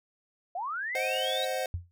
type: linear sweep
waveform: sine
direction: up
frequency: 659.3 to 3885 Hz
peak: -31 dBFS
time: 0.55-1.45 s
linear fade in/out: 5 ms
type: chord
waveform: square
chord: C diminished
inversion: none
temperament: equal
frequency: 523.3 / 622.3 / 740 Hz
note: C5 / Eb5 / Gb5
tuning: 0 / 0 / 0 cents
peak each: -33 / -36 / -35 dBFS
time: 0.95-1.66 s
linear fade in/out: 2 ms
type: tone with exponential decay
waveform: sine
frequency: 87.31 Hz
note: F2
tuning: in tune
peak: -26 dBFS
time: 1.74-1.91 s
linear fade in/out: 0 ms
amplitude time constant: 35 ms
effects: none